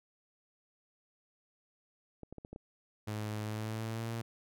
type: clicks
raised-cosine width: 2 ms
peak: -32 dBFS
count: 6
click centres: 2.233 / 2.326 / 2.383 / 2.449 / 2.53 / 2.561 s
type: tone with pitch glide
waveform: sawtooth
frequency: 106.7 to 115.02 Hz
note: G#2 to A#2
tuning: +47 to -23 cents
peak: -32 dBFS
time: 3.07-4.22 s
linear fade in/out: 10 ms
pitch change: +130 cents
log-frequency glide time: 3.43-4.11 s
effects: none